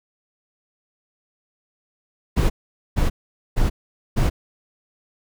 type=noise bursts; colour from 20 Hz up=brown; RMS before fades=-17 dBFS; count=4; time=2.36-4.3 s; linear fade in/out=20 ms; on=140 ms; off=460 ms; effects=none